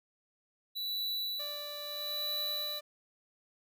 square tone with tremolo, 3951 Hz, B7, in tune, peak -33 dBFS, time 0.75-2.8 s, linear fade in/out 20 ms, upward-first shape sine, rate 0.76 Hz, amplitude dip 65%
sawtooth tone with pitch glide, 587.3 to 594.5 Hz, D5 to D5, 0 to +21 cents, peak -40 dBFS, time 1.39-2.81 s, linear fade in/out 10 ms, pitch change +21 cents, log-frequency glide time 1.85-2.32 s
effects none

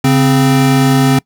square tone pair together, 138.59 / 261.6 Hz, C#3 / C4, 0 / 0 cents, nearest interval major seventh, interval 1100 cents, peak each -11 dBFS, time 0.04-1.19 s, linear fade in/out 5 ms, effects noise-tail reverb RT60 0.1 s tail -24 dB re dry

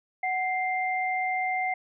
sine tone pair together, 745 / 2095 Hz, F#5 / C7, +12 / +2 cents, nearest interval octave + tritone, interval 1790 cents, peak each -27 / -29 dBFS, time 0.23-1.74 s, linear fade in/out 5 ms, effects none

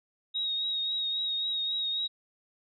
sine tone with vibrato, 3775 Hz, A#7, 21 cents sharp, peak -28 dBFS, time 0.34-2.08 s, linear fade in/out 20 ms, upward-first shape triangle, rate 3.7 Hz, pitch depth 35 cents each way, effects none

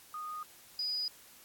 sine tone pair in turn, 1235 / 4940 Hz, D#6 / D#8, -13 / -13 cents, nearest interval 2 octaves, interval 2400 cents, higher second, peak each -38 / -32 dBFS, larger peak second, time 0.14-0.43 / 0.79-1.08 s, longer neither, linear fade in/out 2 ms, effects white hiss -57 dBFS RMS until 1.44 s + AAC 64 kbps

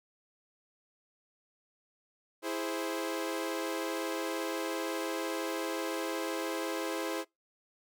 sawtooth chord, E augmented, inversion none, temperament equal, 329.6 / 415.3 / 523.3 Hz, E4 / G#4 / B#4, 0 / 0 / 0 cents, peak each -32 / -35 / -34 dBFS, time 2.42-7.25 s, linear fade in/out 50 ms, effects noise-tail reverb RT60 0.2 s tail -25 dB re dry

